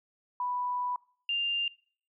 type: tone pair in turn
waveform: sine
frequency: 987.8 / 2796 Hz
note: B5 / F7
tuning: 0 / +1 cents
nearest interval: octave + tritone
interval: 1801 cents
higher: second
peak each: -29 / -27 dBFS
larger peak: second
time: 0.4-0.96 / 1.29-1.68 s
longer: first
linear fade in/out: 2 ms
effects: noise-tail reverb RT60 0.5 s tail -23 dB re dry